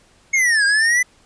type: linear two-way sweep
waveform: square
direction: down then up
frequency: 2195 to 1600 to 2016 Hz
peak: -14 dBFS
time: 0.33-1.03 s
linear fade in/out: 10 ms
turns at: 0.65 s
effects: pink hiss -54 dBFS RMS until 1.25 s + resampled to 22050 Hz